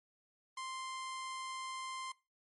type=tone; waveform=sawtooth; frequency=1046.5 Hz; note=C6; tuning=in tune; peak=-37 dBFS; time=0.57-2.12 s; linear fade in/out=5 ms; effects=noise-tail reverb RT60 0.3 s tail -22 dB re dry + MP3 48 kbps